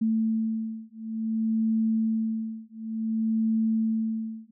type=beating tone pair; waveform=sine; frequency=221.9 / 222.46 Hz; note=A3 / A3; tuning=+15 / +19 cents; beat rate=0.56 Hz; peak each=-27 dBFS; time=0.01-4.51 s; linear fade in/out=10 ms; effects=none